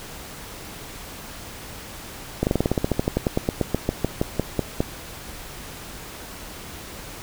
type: slowing click train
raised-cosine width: 2 ms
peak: -6 dBFS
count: 24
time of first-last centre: 2.43-4.805 s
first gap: 39 ms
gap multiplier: 1.08
effects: pink hiss -38 dBFS RMS until 7.22 s